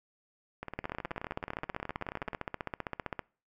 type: two click trains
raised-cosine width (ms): 0.5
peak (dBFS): -19 / -23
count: 38 / 33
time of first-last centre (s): 0.79-3.193 / 0.63-2.332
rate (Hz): 15.4 / 18.8
effects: noise-tail reverb RT60 0.4 s tail -25 dB re dry